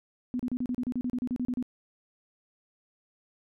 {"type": "tone bursts", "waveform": "sine", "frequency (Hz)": 248.6, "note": "B3", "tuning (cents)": 12, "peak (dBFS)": -27, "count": 15, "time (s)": [0.34, 1.626], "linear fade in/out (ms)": 0, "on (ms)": 54, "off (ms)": 34, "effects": []}